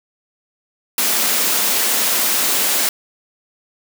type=high-pass noise; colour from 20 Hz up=white; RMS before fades=-17 dBFS; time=0.98-2.89 s; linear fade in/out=2 ms; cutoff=180 Hz; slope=48 dB/octave; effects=none